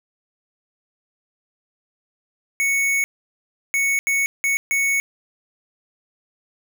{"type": "tone bursts at uneven times", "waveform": "square", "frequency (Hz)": 2217, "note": "C#7", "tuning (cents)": 0, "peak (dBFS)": -18, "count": 5, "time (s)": [[2.6, 3.04], [3.74, 3.99], [4.07, 4.26], [4.44, 4.57], [4.71, 5]], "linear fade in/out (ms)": 0, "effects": []}